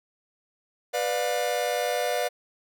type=chord; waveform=45% pulse; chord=B diminished; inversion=none; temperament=just; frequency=493.9 / 592.7 / 711.2 Hz; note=B4 / D5 / F5; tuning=0 / +16 / +31 cents; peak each=-29 dBFS; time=0.93-2.29 s; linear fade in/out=20 ms; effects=none